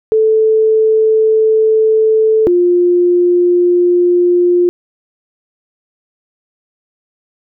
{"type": "tone pair in turn", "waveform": "sine", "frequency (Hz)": [438.5, 353.1], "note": ["A4", "F4"], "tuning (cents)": [-6, 19], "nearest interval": "major third", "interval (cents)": 375, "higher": "first", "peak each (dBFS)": -7, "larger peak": "neither", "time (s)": [[0.12, 2.47], [2.47, 4.69]], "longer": "first", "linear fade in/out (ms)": 0, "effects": []}